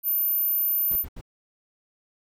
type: tone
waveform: sine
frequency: 13530 Hz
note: G#9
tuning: 31 cents sharp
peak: -21 dBFS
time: 0.03-1.05 s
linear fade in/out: 50 ms
type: noise bursts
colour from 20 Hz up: brown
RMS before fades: -38 dBFS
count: 3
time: 0.91-1.212 s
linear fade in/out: 5 ms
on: 50 ms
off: 76 ms
effects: none